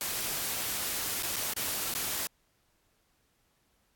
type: noise with dropouts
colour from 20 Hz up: white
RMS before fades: -33 dBFS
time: 0.01-2.27 s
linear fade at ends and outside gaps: 0 ms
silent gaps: 1.225-1.232 / 1.36-1.365 / 1.535-1.565 / 1.939-1.95 s
effects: pink hiss -72 dBFS RMS until 3.95 s + AAC 64 kbps